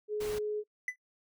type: tone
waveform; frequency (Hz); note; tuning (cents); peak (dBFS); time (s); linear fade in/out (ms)
sine; 422; G#4; +28; -31; 0.08-0.64; 50
type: noise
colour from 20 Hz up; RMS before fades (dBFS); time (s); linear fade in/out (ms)
pink; -43; 0.2-0.39; 10
type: tone with exponential decay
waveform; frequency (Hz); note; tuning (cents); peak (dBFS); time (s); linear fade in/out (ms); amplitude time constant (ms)
triangle; 2000; B6; +21; -26; 0.88-0.96; 2; 17
effects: noise-tail reverb RT60 0.1 s tail -26 dB re dry